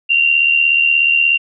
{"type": "tone with amplitude modulation", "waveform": "sine", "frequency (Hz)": 2765, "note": "F7", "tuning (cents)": -18, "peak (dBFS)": -7, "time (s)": [0.09, 1.38], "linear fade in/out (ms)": 20, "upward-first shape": "sine", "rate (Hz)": 76.7, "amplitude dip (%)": 60, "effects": []}